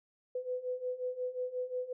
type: beating tone pair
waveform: sine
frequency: 498.9 / 504.5 Hz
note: B4 / B4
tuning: +17 / +37 cents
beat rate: 5.6 Hz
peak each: -39 / -36 dBFS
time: 0.35-1.93 s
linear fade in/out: 5 ms
effects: none